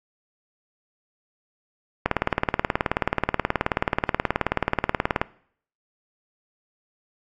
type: click train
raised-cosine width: 0.5 ms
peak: -4 dBFS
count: 60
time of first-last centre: 2.06-5.215 s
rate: 18.7 Hz
effects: noise-tail reverb RT60 0.6 s tail -21 dB re dry + AAC 64 kbps